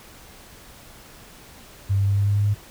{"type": "tone with pitch steps", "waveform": "sine", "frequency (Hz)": [98.3, 99.1, 99.9, 100.71, 101.53, 102.36, 103.19], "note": ["G2", "G2", "G2", "G2", "G#2", "G#2", "G#2"], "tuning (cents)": [5, 19, 33, 47, -39, -25, -11], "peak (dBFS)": -17, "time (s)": [1.89, 2.548], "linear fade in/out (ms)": 20, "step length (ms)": 94, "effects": ["pink hiss -46 dBFS RMS until 2.7 s"]}